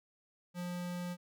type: tone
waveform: square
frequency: 177 Hz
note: F3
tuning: 23 cents sharp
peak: -38 dBFS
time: 0.54-1.17 s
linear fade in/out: 50 ms
effects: none